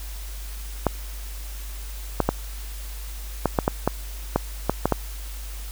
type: clicks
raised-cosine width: 1 ms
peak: -4 dBFS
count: 11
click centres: 0.867 / 2.203 / 2.29 / 3.457 / 3.588 / 3.679 / 3.876 / 4.36 / 4.696 / 4.856 / 4.923 s
effects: added 50 Hz sine -32 dBFS peak until 5.71 s + white hiss -42 dBFS RMS until 5.71 s